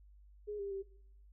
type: tone with pitch steps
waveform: sine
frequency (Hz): 417 / 399 / 389.8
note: G#4 / G4 / G4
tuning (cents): +7 / +31 / -10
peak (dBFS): -38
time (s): 0.47-0.83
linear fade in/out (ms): 20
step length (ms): 120
effects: noise-tail reverb RT60 0.7 s tail -19 dB re dry + added 50 Hz sine -57 dBFS peak until 1.32 s